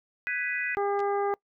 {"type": "chord", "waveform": "sine", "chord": "G# minor seventh", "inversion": "third", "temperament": "equal with one note detuned", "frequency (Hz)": [1501.5, 1661.2, 1975.5, 2489], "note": ["F#6", "G#6", "B6", "D#7"], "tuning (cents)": [25, 0, 0, 0], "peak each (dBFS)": [-34, -35, -31, -34], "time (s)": [0.27, 0.75], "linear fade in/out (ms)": 0}
{"type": "harmonic tone", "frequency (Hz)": 403, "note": "G4", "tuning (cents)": 48, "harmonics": [1, 2, 3, 4, 5], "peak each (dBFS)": [-27, -29, -35, -43, -45], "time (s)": [0.77, 1.34], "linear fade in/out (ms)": 0}
{"type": "clicks", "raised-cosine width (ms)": 0.2, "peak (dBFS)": -29, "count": 2, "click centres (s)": [0.993, 1.003]}
{"effects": ["noise-tail reverb RT60 0.1 s tail -24 dB re dry"]}